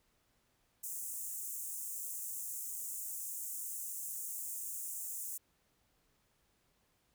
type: high-pass noise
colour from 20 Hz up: pink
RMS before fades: -42 dBFS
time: 0.83-5.38 s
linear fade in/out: 10 ms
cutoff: 6900 Hz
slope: 48 dB/octave
effects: pink hiss -75 dBFS RMS until 7.14 s